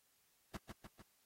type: noise with echo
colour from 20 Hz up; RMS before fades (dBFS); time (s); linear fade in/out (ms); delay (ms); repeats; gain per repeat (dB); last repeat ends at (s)
brown; -43; 0.54-0.57; 5; 150; 3; -4; 1.02
effects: white hiss -75 dBFS RMS until 1.25 s + AAC 48 kbps